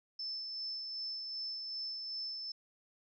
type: tone with tremolo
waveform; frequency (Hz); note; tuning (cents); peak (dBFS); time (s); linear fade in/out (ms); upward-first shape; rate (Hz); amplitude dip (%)
sine; 5274; E8; 0; -37; 0.19-2.52; 5; sine; 2.6; 30
effects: none